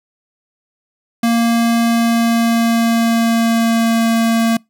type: tone with pitch glide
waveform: square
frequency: 232.2 to 228.2 Hz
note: A#3 to A#3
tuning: -7 to -37 cents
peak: -12 dBFS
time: 1.23-4.57 s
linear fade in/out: 5 ms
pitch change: -30 cents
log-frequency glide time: 1.81-4.08 s
effects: noise-tail reverb RT60 0.2 s tail -26 dB re dry